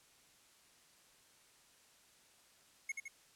square tone with echo, 2175 Hz, C#7, 33 cents flat, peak -37 dBFS, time 2.89-2.92 s, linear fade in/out 5 ms, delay 81 ms, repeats 2, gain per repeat -4 dB, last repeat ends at 3.082 s, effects white hiss -66 dBFS RMS until 3.35 s + low-pass 10000 Hz 12 dB/octave

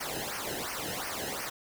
pink noise with flanger, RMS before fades -36 dBFS, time 0-1.5 s, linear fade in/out 10 ms, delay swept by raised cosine 0.26 to 0.89 ms, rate 2.8 Hz, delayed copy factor -0.85, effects none

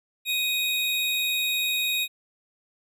square tone pair together, 2496 / 3763 Hz, D#7 / A#7, +5 / +16 cents, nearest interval perfect fifth, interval 711 cents, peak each -27 dBFS, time 0.25-2.08 s, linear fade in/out 50 ms, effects none

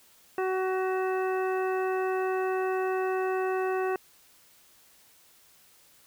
harmonic tone, 375.4 Hz, F#4, 25 cents sharp, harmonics 1 / 2 / 3 / 4 / 5 / 7, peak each -27 / -33 / -37 / -39 / -41 / -44 dBFS, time 0.38-3.96 s, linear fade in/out 2 ms, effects white hiss -59 dBFS RMS until 6.06 s

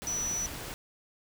sine tone in noise, 5920 Hz, F#8, in tune, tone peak -30 dBFS, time 0.07-0.46 s, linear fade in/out 0 ms, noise pink, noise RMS -40 dBFS, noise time 0.02-0.74 s, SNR +7 dB, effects none

